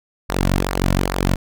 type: tone with flanger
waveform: sawtooth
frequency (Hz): 46.37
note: F#1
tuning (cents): +5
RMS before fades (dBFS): -19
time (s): 0.29-1.36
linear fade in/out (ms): 10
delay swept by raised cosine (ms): 0.29 to 2.49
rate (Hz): 2.4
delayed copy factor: -0.7
effects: none